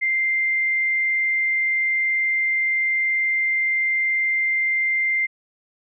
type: tone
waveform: sine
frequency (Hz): 2093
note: C7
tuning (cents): 0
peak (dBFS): -18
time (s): 0.01-5.27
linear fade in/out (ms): 20
effects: none